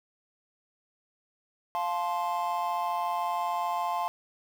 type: chord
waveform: triangle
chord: F major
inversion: none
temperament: just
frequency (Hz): 698.5 / 873.1 / 1047.7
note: F5 / A5 / C6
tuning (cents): 0 / -14 / +2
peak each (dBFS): -30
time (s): 1.75-4.08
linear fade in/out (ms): 0
effects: 8-bit